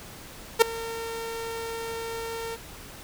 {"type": "tone with ADSR envelope", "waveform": "sawtooth", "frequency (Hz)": 456.7, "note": "A#4", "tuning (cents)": -36, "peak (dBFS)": -7, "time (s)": [0.59, 2.57], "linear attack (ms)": 28, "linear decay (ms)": 6, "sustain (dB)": -21, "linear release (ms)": 31, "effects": ["pink hiss -44 dBFS RMS until 3.03 s"]}